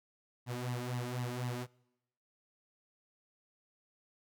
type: tone with flanger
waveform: sawtooth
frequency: 123.3 Hz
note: B2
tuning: 2 cents flat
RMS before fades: -38 dBFS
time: 0.46-1.67 s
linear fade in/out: 50 ms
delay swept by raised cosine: 1 to 3.3 ms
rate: 4 Hz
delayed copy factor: +0.75
effects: noise-tail reverb RT60 1.0 s tail -26 dB re dry